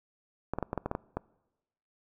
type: clicks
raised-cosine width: 1 ms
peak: -17 dBFS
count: 9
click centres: 0.536 / 0.586 / 0.627 / 0.731 / 0.777 / 0.86 / 0.914 / 0.951 / 1.17 s
effects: noise-tail reverb RT60 1.0 s tail -24 dB re dry